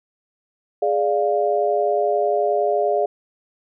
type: chord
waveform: sine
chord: D diminished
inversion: second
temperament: equal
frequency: 415.3 / 587.3 / 698.5 Hz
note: Ab4 / D5 / F5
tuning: 0 / 0 / 0 cents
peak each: -21 dBFS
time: 0.82-3.06 s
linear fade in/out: 5 ms
effects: none